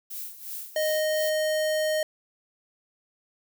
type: noise with tremolo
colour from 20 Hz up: violet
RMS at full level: -35 dBFS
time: 0.1-1.3 s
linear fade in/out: 10 ms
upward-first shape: sine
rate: 2.8 Hz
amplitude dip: 75%
type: tone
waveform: square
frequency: 620 Hz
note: D#5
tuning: 6 cents flat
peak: -24 dBFS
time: 0.76-2.03 s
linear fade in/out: 2 ms
effects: none